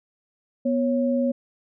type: tone pair together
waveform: sine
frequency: 245 / 550 Hz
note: B3 / C#5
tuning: -14 / -14 cents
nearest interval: octave + major second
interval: 1400 cents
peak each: -21 / -24 dBFS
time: 0.65-1.32 s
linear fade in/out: 10 ms
effects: none